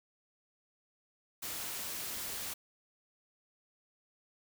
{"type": "noise", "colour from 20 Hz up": "white", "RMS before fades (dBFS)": -40, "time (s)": [1.42, 2.54], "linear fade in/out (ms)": 10, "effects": []}